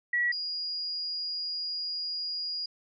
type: tone pair in turn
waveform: sine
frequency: 1931 / 4866 Hz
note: B6 / D#8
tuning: -39 / -39 cents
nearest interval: octave + major third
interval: 1600 cents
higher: second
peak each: -24 / -31 dBFS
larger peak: first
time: 0.13-0.32 / 0.32-2.66 s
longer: second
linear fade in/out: 5 ms
effects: none